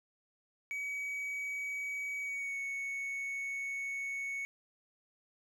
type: tone with pitch glide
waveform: triangle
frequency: 2268 to 2217 Hz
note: C#7 to C#7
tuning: +39 to 0 cents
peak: -34 dBFS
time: 0.71-4.45 s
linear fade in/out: 0 ms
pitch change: -39 cents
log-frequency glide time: 2.2-2.58 s
effects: none